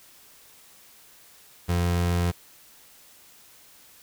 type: tone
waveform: 30% pulse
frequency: 87.31 Hz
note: F2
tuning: in tune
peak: -19 dBFS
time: 1.68-2.32 s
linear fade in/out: 20 ms
effects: white hiss -53 dBFS RMS until 4.02 s